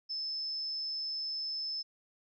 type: tone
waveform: sine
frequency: 5250 Hz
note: E8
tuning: 8 cents flat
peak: -34 dBFS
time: 0.09-1.83 s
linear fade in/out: 20 ms
effects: none